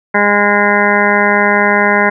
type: harmonic tone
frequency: 204.9 Hz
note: G#3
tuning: 23 cents flat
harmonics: 1 / 2 / 3 / 4 / 5 / 7 / 8 / 9 / 10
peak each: -17 / -17 / -17 / -17 / -17 / -17 / -17 / -17 / -17 dBFS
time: 0.14-2.1 s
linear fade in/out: 10 ms
effects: none